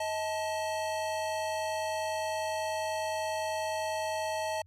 square tone pair together, 633 / 876.2 Hz, D#5 / A5, +30 / -7 cents, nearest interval tritone, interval 563 cents, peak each -34 / -35 dBFS, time 0-4.62 s, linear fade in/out 5 ms, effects added 90 Hz sine -56 dBFS peak until 4.66 s + low-pass 10000 Hz 12 dB/octave

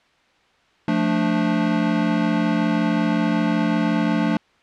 square chord, D minor, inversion first, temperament equal, 174.61 / 220 / 293.7 Hz, F3 / A3 / D4, 0 / 0 / 0 cents, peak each -24 / -22 / -23 dBFS, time 0.88-4.37 s, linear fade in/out 2 ms, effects white hiss -58 dBFS RMS until 4.62 s + low-pass 3000 Hz 12 dB/octave

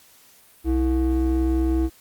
triangle ring-modulated tone, 194.9 Hz, G3, 10 cents flat, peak -13 dBFS, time 0.64-1.9 s, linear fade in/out 50 ms, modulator 132 Hz, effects white hiss -53 dBFS RMS until 2 s + Opus 48 kbps

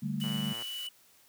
sine chord, D suspended fourth, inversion none, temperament equal, 146.83 / 196 / 220 Hz, D3 / G3 / A3, 0 / 0 / 0 cents, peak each -35 dBFS, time 0.02-0.53 s, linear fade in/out 10 ms
white high-pass noise, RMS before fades -47 dBFS, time 0.2-0.87 s, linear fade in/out 0 ms, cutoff 1300 Hz, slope 12 dB/octave
triangle tone, 2960 Hz, F#7, in tune, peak -35 dBFS, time 0.21-0.89 s, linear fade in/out 5 ms
click train, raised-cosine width 0.5 ms, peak -30 dBFS, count 45, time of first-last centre 0.24-0.623 s, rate 115 Hz
effects white hiss -62 dBFS RMS until 1.28 s + high-pass 80 Hz 12 dB/octave

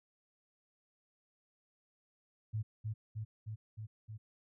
sine tone with echo, 108.7 Hz, A2, 21 cents flat, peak -33 dBFS, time 2.53-2.63 s, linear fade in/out 20 ms, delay 310 ms, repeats 5, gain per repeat -2 dB, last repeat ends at 4.18 s, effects none

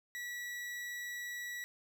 40% pulse tone, 1941 Hz, B6, 31 cents flat, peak -39 dBFS, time 0.15-1.64 s, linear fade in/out 0 ms, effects none

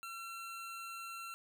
25% pulse tone, 1355 Hz, E6, 47 cents sharp, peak -40 dBFS, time 0.03-1.34 s, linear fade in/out 0 ms, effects none

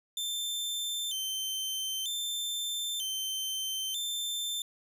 sawtooth tone with vibrato, 3322 Hz, G#7, in tune, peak -29 dBFS, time 0.17-4.62 s, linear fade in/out 2 ms, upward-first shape square, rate 0.53 Hz, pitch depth 120 cents each way, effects none

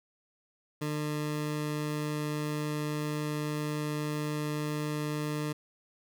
20% pulse tone, 150.3 Hz, D3, 40 cents sharp, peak -26 dBFS, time 0.81-5.53 s, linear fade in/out 10 ms, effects none

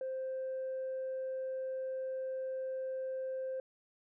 sine tone, 523.3 Hz, C5, in tune, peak -34 dBFS, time 0.01-3.6 s, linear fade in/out 2 ms, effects tanh soft clip ceiling -33 dBFS

